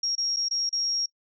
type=tone with dropouts; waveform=sine; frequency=5588 Hz; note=F8; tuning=in tune; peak=-24 dBFS; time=0.03-1.06 s; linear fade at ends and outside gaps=5 ms; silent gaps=0.154-0.179 / 0.363-0.368 / 0.486-0.51 / 0.693-0.727 s; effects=noise-tail reverb RT60 0.1 s tail -25 dB re dry